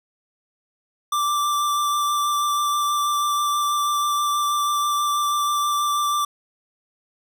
square tone with vibrato, 1174.7 Hz, D6, in tune, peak -20 dBFS, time 1.12-6.25 s, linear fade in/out 5 ms, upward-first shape sine, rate 6.2 Hz, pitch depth 12 cents each way, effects none

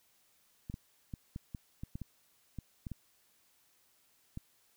clicks, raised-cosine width 5 ms, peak -28 dBFS, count 12, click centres 0.699 / 0.741 / 1.138 / 1.361 / 1.548 / 1.835 / 1.955 / 2.017 / 2.587 / 2.868 / 2.917 / 4.374 s, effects white hiss -70 dBFS RMS until 4.76 s

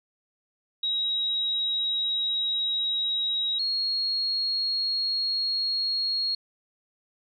sine tone pair in turn, 3827 / 4296 Hz, A#7 / C8, +45 / +45 cents, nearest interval major second, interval 200 cents, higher second, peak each -24 dBFS, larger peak neither, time 0.83-3.59 / 3.59-6.35 s, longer neither, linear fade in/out 5 ms, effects none

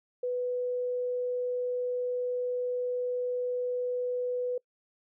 sine tone, 495.3 Hz, B4, 5 cents sharp, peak -28 dBFS, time 0.23-4.58 s, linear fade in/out 5 ms, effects noise-tail reverb RT60 0.1 s tail -25 dB re dry

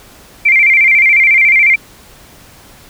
sine tone with vibrato, 2219 Hz, C#7, 1 cent sharp, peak -5 dBFS, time 0.45-1.76 s, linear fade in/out 10 ms, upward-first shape square, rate 14 Hz, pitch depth 89 cents each way, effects pink hiss -40 dBFS RMS until 2.89 s

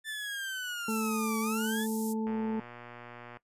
30% pulse linear two-way sweep, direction down then up, 1773 to 1130 to 1773 Hz, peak -32 dBFS, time 0.04-1.87 s, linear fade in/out 50 ms, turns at 1.4 s
pink high-pass noise, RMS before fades -42 dBFS, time 0.88-2.14 s, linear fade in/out 20 ms, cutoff 6800 Hz, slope 24 dB/octave
harmonic tone, 220 Hz, A3, in tune, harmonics 1 / 2 / 4, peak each -30 / -36 / -42 dBFS, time 0.88-2.6 s, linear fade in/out 5 ms
click train, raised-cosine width 0.5 ms, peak -31 dBFS, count 133, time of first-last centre 2.27-3.37 s, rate 120 Hz
effects noise-tail reverb RT60 0.1 s tail -19 dB re dry + resampled to 32000 Hz

